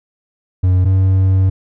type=tone pair in turn; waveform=triangle; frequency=91.9 / 94.87 Hz; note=F#2 / F#2; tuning=-11 / +44 cents; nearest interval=minor second; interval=55 cents; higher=second; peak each=-7 dBFS; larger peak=neither; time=0.63-0.85 / 0.85-1.5 s; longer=second; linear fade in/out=10 ms; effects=none